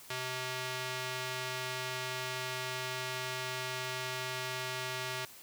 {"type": "tone with band-pass filter", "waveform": "square", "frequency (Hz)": 128.1, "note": "C3", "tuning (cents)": -36, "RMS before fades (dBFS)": -38, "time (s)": [0.1, 5.25], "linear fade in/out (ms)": 2, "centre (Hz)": 3100, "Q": 0.59, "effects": ["white hiss -53 dBFS RMS until 5.42 s", "high-pass 60 Hz 12 dB/octave"]}